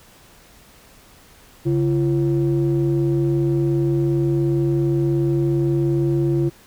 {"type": "ring-modulated tone", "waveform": "triangle", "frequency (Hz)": 100.7, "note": "G2", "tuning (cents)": 47, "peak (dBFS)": -11, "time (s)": [1.65, 6.5], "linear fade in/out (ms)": 20, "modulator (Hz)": 240, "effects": ["pink hiss -49 dBFS RMS until 6.66 s"]}